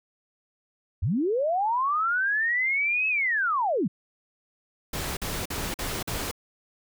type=linear two-way sweep; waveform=sine; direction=up then down; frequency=68 to 2600 to 138.6 Hz; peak=-22 dBFS; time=1.02-3.88 s; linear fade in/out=10 ms; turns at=3.08 s
type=noise bursts; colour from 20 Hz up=pink; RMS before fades=-31 dBFS; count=5; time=4.93-6.314 s; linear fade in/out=5 ms; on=240 ms; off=46 ms
effects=none